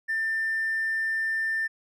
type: tone with hard clipping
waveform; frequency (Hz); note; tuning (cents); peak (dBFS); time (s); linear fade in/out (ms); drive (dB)
sine; 1790; A6; +29; -25; 0.08-1.68; 20; 1
effects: none